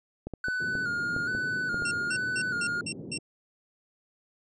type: clicks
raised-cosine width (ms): 2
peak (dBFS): -22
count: 8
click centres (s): 0.27 / 0.337 / 0.484 / 0.753 / 1.164 / 1.35 / 1.744 / 1.822
type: tone with vibrato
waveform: triangle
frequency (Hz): 1459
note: F#6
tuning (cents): -25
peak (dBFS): -26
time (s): 0.44-2.81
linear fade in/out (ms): 2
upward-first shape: square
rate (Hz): 1.2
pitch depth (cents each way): 45
type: band-pass noise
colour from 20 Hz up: pink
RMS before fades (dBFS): -41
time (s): 0.6-3.19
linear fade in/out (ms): 5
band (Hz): 120 to 420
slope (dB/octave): 24
type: tone bursts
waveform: 10% pulse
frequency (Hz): 2728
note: F7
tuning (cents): -41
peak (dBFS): -21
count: 6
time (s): 1.85-3.178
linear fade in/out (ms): 5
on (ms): 63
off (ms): 190
effects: resampled to 22050 Hz